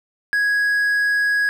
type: tone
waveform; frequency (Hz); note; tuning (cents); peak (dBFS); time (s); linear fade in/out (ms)
triangle; 1661.2; G#6; 0; -14; 0.33-1.49; 0
effects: none